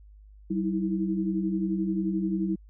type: tone cluster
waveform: sine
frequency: 191.6 / 315.1 / 326.5 Hz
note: G3 / D#4 / E4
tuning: -39 / +22 / -17 cents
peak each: -27 / -33 / -30 dBFS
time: 0.5-2.56 s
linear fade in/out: 10 ms
effects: added 51 Hz sine -48 dBFS peak until 2.69 s